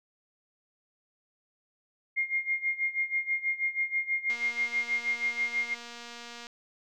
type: tone with tremolo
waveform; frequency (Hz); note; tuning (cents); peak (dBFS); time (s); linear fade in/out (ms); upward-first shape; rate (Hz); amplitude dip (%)
sine; 2126; C7; +27; -24; 2.16-5.75; 20; sine; 6.2; 85
type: click train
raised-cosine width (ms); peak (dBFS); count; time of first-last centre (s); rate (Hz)
0.2; -27; 515; 4.3-6.469; 237
effects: none